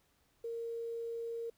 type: tone with quantisation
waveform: sine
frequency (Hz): 462.9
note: A#4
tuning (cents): -12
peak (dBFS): -37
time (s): 0.44-1.5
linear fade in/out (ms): 5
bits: 11
effects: pink hiss -73 dBFS RMS until 1.57 s